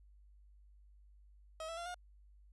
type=tone with pitch steps; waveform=30% pulse; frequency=637 / 661.8 / 687.5 / 714.2 Hz; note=D#5 / E5 / F5 / F5; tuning=+41 / +7 / -27 / +39 cents; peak=-39 dBFS; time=1.6-1.944 s; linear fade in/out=2 ms; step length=86 ms; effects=added 50 Hz sine -59 dBFS peak until 2.52 s + resampled to 24000 Hz

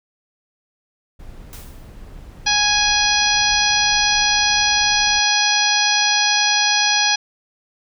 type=noise; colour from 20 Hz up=brown; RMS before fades=-37 dBFS; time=1.19-5.2 s; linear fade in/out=10 ms
type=noise with exponential decay; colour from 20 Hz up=white; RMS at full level=-37 dBFS; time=1.53-2.04 s; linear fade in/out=0 ms; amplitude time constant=110 ms
type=harmonic tone; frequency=830.6 Hz; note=G#5; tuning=in tune; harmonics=1 / 2 / 3 / 4 / 5 / 6 / 7; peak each=-22 / -22 / -22 / -22 / -22 / -22 / -22 dBFS; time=2.46-7.16 s; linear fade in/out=10 ms
effects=none

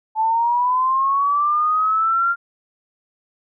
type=linear sweep; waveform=sine; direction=up; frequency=868 to 1396.9 Hz; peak=-15 dBFS; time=0.15-2.36 s; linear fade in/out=50 ms; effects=none

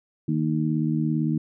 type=harmonic tone; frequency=77.78 Hz; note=D#2; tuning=in tune; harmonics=2 / 3 / 4; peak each=-24 / -26 / -27 dBFS; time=0.28-1.38 s; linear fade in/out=5 ms; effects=none

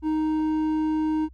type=tone with hard clipping; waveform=sine; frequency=311.1 Hz; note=D#4; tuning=in tune; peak=-23 dBFS; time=0.02-1.29 s; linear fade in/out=50 ms; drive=6 dB; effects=added 62 Hz sine -45 dBFS peak until 1.33 s + Opus 24 kbps

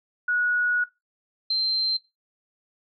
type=tone pair in turn; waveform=sine; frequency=1460 / 4130 Hz; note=F#6 / C8; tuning=-24 / -23 cents; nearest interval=octave + tritone; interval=1801 cents; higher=second; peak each=-21 dBFS; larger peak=neither; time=0.28-0.84 / 1.5-1.97 s; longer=first; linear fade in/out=5 ms; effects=noise-tail reverb RT60 0.2 s tail -17 dB re dry

